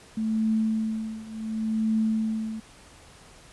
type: tone with tremolo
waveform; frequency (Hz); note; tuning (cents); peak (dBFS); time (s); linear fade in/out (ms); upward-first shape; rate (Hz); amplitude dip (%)
sine; 220; A3; 0; -20; 0.17-2.6; 5; triangle; 0.69; 90
effects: pink hiss -51 dBFS RMS until 3.52 s + resampled to 24000 Hz